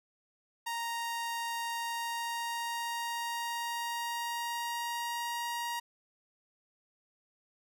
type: tone with pitch glide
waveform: sawtooth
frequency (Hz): 932.3 to 944.8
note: A#5 to A#5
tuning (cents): 0 to +23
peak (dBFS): -30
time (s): 0.66-5.8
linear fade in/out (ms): 10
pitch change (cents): +23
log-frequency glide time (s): 1.73-5.45
effects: none